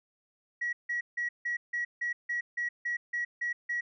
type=tone bursts; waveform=sine; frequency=1918 Hz; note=A#6; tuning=49 cents sharp; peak=-28 dBFS; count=12; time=0.61-3.81 s; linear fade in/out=10 ms; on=120 ms; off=160 ms; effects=tanh soft clip ceiling -25 dBFS